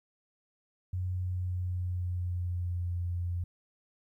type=tone with pitch glide; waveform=sine; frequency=91.3 to 87.73 Hz; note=F#2 to F2; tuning=-23 to +8 cents; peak=-30 dBFS; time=0.93-3.44 s; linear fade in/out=5 ms; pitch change=-69 cents; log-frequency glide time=1.12-3 s; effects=12-bit